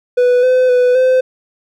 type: tone with pitch steps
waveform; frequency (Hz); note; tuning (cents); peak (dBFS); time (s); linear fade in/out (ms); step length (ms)
triangle; 493.9 / 509 / 496.8 / 514; B4 / C5 / B4 / C5; 0 / -48 / +10 / -31; -6; 0.17-1.21; 10; 260
effects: none